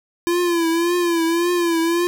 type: tone with vibrato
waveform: square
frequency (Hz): 340.7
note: F4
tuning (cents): -43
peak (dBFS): -17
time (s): 0.27-2.07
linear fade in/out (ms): 0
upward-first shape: triangle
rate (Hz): 1.8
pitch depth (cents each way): 76
effects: none